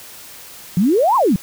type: exponential two-way sweep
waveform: sine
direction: up then down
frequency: 164.81 to 1108.7 to 164.81 Hz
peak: -11 dBFS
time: 0.77-1.36 s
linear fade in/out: 2 ms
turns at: 1.16 s
effects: white hiss -38 dBFS RMS until 1.42 s